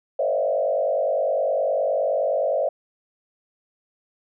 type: tone with frequency modulation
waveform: sine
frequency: 593 Hz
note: D5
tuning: 17 cents sharp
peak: -19 dBFS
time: 0.19-2.69 s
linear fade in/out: 5 ms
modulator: 49.7 Hz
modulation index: 1.7
effects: none